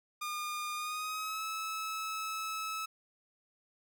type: tone with pitch glide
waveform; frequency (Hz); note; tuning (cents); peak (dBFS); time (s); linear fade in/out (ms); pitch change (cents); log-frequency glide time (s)
sawtooth; 1213 to 1300.1; D#6 to E6; -44 to -24; -32; 0.21-2.86; 10; +120; 0.74-1.44
effects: none